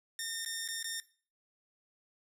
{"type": "tone with dropouts", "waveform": "10% pulse", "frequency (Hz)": 1822, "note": "A#6", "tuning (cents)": -40, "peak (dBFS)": -27, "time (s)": [0.19, 1], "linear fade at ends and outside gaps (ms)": 1, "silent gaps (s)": [[0.449, 0.46], [0.678, 0.686], [0.828, 0.843]], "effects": ["noise-tail reverb RT60 0.4 s tail -17 dB re dry"]}